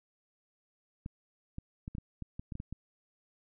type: clicks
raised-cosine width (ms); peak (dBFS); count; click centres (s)
5; -27; 11; 1.061 / 1.584 / 1.879 / 1.951 / 1.983 / 2.223 / 2.395 / 2.522 / 2.554 / 2.601 / 2.726
effects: none